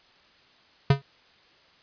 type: tone with exponential decay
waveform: square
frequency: 138.59 Hz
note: C#3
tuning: in tune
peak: -13 dBFS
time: 0.9-1.02 s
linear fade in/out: 5 ms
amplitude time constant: 24 ms
effects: white hiss -58 dBFS RMS until 1.82 s + resampled to 11025 Hz